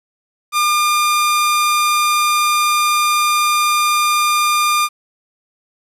sawtooth tone, 1204 Hz, D6, 43 cents sharp, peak -9 dBFS, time 0.52-4.89 s, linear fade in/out 50 ms, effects resampled to 32000 Hz + 8-bit

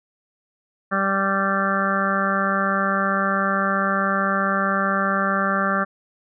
harmonic tone, 195.4 Hz, G3, 5 cents flat, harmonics 1 / 2 / 3 / 4 / 6 / 7 / 8 / 9, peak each -25 / -33 / -27 / -32 / -24 / -25 / -27 / -29 dBFS, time 0.91-5.85 s, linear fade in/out 20 ms, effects none

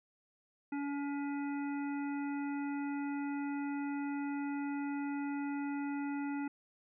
harmonic tone with a mistuned harmonic, 284 Hz, C#4, 42 cents sharp, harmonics 1 / 3 / 5 / 7 / 9, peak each -35 / -45 / -49 / -52 / -54 dBFS, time 0.72-6.48 s, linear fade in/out 5 ms, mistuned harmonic 9, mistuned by -33 cents, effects none

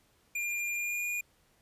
square tone with pitch glide, 2402 to 2434 Hz, D7 to D#7, +38 to -39 cents, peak -32 dBFS, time 0.35-1.21 s, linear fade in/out 5 ms, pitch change +23 cents, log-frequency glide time 0.75-1.06 s, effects pink hiss -68 dBFS RMS until 1.61 s + resampled to 32000 Hz

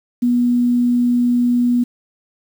sine tone, 243.1 Hz, B3, 27 cents flat, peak -12 dBFS, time 0.22-1.84 s, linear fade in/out 10 ms, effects 7-bit

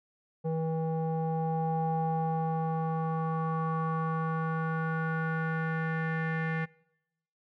square tone with low-pass filter sweep, 161.2 Hz, E3, 38 cents flat, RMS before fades -31 dBFS, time 0.44-6.66 s, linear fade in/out 20 ms, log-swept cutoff 620 to 1900 Hz, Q 4.9, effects noise-tail reverb RT60 0.9 s tail -24 dB re dry

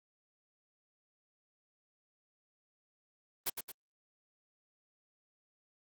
white noise with echo, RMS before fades -33 dBFS, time 3.46-3.5 s, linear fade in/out 10 ms, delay 110 ms, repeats 2, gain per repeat -6 dB, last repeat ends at 3.72 s, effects Opus 32 kbps

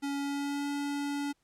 square tone with pitch glide, 281.2 to 285.5 Hz, C#4 to D4, +25 to -49 cents, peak -32 dBFS, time 0.02-1.33 s, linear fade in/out 20 ms, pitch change +26 cents, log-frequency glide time 0.17-0.68 s, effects pink hiss -75 dBFS RMS until 1.43 s + low-pass 11000 Hz 12 dB/octave

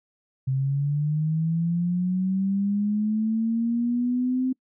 sine linear sweep, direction up, 130.81 to 260 Hz, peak -21 dBFS, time 0.47-4.53 s, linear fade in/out 10 ms, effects noise-tail reverb RT60 0.1 s tail -26 dB re dry

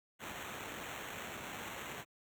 violet noise with sample-and-hold, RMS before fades -45 dBFS, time 0.19-2.05 s, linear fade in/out 50 ms, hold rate 4900 Hz, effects high-pass 60 Hz 12 dB/octave

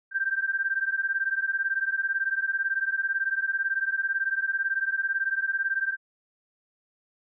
sine beating tone pair, 1568 / 1586 Hz, G6 / G6, 0 / +20 cents, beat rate 18 Hz, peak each -27 / -28 dBFS, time 0.11-5.97 s, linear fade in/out 50 ms, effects none

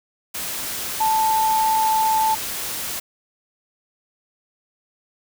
sine tone in noise, 880 Hz, A5, in tune, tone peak -16 dBFS, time 1-2.35 s, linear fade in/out 10 ms, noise white, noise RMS -28 dBFS, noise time 0.34-3 s, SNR +9 dB, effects none

